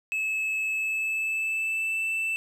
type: tone with pitch glide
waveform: triangle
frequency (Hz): 2597 to 2653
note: E7 to E7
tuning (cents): -26 to +10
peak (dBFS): -24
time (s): 0.12-2.36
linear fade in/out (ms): 0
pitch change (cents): +36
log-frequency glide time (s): 0.68-2.04
effects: none